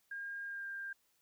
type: tone with pitch glide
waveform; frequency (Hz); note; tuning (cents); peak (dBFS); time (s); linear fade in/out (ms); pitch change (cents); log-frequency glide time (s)
sine; 1615 to 1594.6; G#6 to G6; -49 to +29; -40; 0.11-0.93; 5; -22; 0.46-0.66
effects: white hiss -75 dBFS RMS until 1.21 s